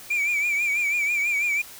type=tone with vibrato; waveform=sine; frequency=2342 Hz; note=D7; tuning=5 cents flat; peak=-18 dBFS; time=0.1-1.62 s; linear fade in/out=10 ms; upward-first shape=triangle; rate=6.1 Hz; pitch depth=87 cents each way; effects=tanh soft clip ceiling -20 dBFS + white hiss -43 dBFS RMS until 1.79 s